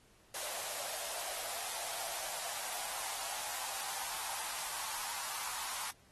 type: noise with high-pass filter sweep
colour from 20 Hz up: white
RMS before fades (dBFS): -40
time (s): 0.34-5.91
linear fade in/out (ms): 5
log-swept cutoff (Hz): 610 to 960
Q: 3.3
effects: pink hiss -66 dBFS RMS until 6.11 s + AAC 32 kbps